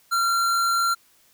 square tone, 1372 Hz, F6, 31 cents flat, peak -20 dBFS, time 0.11-0.95 s, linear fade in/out 20 ms, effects white hiss -59 dBFS RMS until 1.33 s

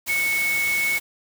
sine tone in noise, 2208 Hz, C#7, 7 cents flat, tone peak -20 dBFS, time 0.08-0.99 s, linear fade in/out 20 ms, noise white, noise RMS -30 dBFS, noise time 0.06-1 s, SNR +7 dB, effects none

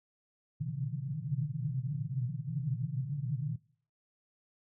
pink band-pass noise, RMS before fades -35 dBFS, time 0.6-3.56 s, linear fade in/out 10 ms, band 120 to 160 Hz, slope 96 dB/octave, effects noise-tail reverb RT60 0.5 s tail -20 dB re dry

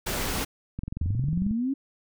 pink noise, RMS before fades -29 dBFS, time 0.06-0.45 s, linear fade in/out 10 ms
click train, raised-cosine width 5 ms, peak -20 dBFS, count 17, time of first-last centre 0.79-1.511 s, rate 22.2 Hz
sine linear sweep, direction up, 71 to 280.4 Hz, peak -24 dBFS, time 1.01-1.74 s, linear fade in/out 10 ms
effects none

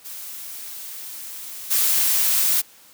blue noise with level steps, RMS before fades -35 / -19 dBFS, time 0.04-2.62 s, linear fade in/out 20 ms, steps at 1.7 s, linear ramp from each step 20 ms, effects white hiss -50 dBFS RMS until 2.93 s + high-pass 100 Hz 12 dB/octave

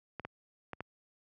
clicks, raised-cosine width 0.5 ms, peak -24 dBFS, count 4, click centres 0.197 / 0.25 / 0.733 / 0.806 s, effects high-pass 80 Hz 12 dB/octave

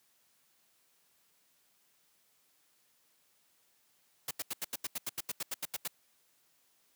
white noise bursts, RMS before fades -36 dBFS, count 15, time 4.28-5.878 s, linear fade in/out 5 ms, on 30 ms, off 82 ms, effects white hiss -71 dBFS RMS until 6.95 s + high-pass 100 Hz 12 dB/octave

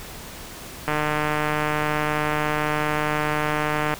click train, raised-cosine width 0.5 ms, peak -8 dBFS, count 463, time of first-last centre 0.88-3.94 s, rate 151 Hz, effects pink hiss -38 dBFS RMS until 3.99 s

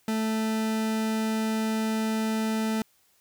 40% pulse tone, 220 Hz, A3, in tune, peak -24 dBFS, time 0.08-2.82 s, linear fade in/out 2 ms, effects white hiss -65 dBFS RMS until 3.2 s

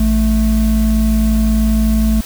triangle tone pair together, 55.49 / 218.6 Hz, A1 / A3, +15 / -11 cents, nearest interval 2 octaves, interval 2374 cents, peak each -11 dBFS, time 0-2.21 s, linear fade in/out 5 ms, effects white hiss -32 dBFS RMS until 2.25 s

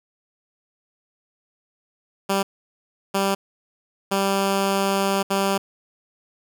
10% pulse tone bursts at uneven times, 196 Hz, G3, in tune, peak -11 dBFS, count 4, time 2.29-2.43 / 3.14-3.35 / 4.11-5.23 / 5.3-5.58 s, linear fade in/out 10 ms, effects none

